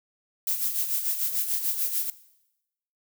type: noise with tremolo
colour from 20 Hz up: violet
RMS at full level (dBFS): -25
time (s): 0.47-2.1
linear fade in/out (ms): 2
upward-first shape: sine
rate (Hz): 6.8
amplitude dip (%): 60
effects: noise-tail reverb RT60 0.9 s tail -18 dB re dry